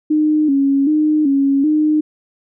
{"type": "tone with vibrato", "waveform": "sine", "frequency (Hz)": 290.5, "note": "D4", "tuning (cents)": -19, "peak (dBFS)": -11, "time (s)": [0.1, 2.01], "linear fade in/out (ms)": 10, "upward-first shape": "square", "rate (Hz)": 1.3, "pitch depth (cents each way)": 88, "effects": []}